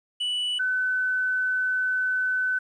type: tone pair in turn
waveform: triangle / sine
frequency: 2960 / 1510.2 Hz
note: F#7 / F#6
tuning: 0 / +35 cents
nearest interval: octave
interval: 1165 cents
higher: first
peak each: -23 / -22 dBFS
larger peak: second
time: 0.2-0.59 / 0.59-2.59 s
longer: second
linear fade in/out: 10 ms
effects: resampled to 22050 Hz + 10-bit